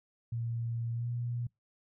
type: tone with pitch glide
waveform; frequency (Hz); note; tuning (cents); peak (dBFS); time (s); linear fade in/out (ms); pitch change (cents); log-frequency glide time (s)
sine; 116.5 to 120.05; A#2 to B2; -1 to -49; -32; 0.32-1.47; 5; +52; 0.93-1.08
effects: noise-tail reverb RT60 0.2 s tail -26 dB re dry